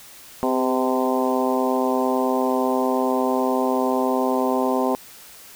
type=harmonic tone with a mistuned harmonic; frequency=128.8 Hz; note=C3; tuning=27 cents flat; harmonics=2 / 3 / 4 / 5 / 6 / 7 / 8; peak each=-23 / -25 / -26 / -27 / -28 / -28 / -29 dBFS; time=0.43-4.95 s; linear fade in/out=0 ms; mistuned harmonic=3; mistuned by=+38 cents; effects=white hiss -44 dBFS RMS until 5.55 s